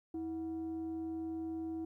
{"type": "tone with frequency modulation", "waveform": "sine", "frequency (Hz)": 324.5, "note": "E4", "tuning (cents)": -27, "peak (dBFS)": -36, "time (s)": [0.14, 1.85], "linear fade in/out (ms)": 5, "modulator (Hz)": 409, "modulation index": 0.28, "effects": ["tanh soft clip ceiling -32 dBFS", "13-bit"]}